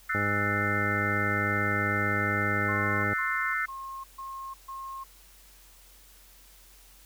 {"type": "chord", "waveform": "sine", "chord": "F# half-diminished seventh", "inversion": "third", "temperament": "equal with one note detuned", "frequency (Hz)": [1318.5, 1480, 1785.6, 2093], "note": ["E6", "F#6", "A6", "C7"], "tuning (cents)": [0, 0, 25, 0], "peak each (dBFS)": -32, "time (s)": [0.09, 3.66], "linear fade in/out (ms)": 10}
{"type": "harmonic tone", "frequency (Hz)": 102.3, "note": "G#2", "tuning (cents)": -26, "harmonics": [1, 2, 3, 4, 5, 6, 8], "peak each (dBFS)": [-32, -35, -37, -38, -39, -40, -41], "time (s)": [0.14, 3.14], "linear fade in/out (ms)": 10}
{"type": "tone bursts", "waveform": "sine", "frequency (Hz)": 1073, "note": "C6", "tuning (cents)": 43, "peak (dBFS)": -36, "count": 5, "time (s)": [2.68, 5.04], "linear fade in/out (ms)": 10, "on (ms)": 360, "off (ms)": 140}
{"effects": ["added 45 Hz sine -56 dBFS peak until 7.05 s", "white hiss -56 dBFS RMS until 7.05 s"]}